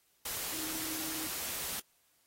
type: tone in noise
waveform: sine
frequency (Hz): 316.9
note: D#4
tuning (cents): +32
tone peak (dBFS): -44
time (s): 0.53-1.27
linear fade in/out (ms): 5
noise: white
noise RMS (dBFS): -38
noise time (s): 0.25-1.8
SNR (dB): -9
effects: white hiss -71 dBFS RMS until 2.26 s + AAC 48 kbps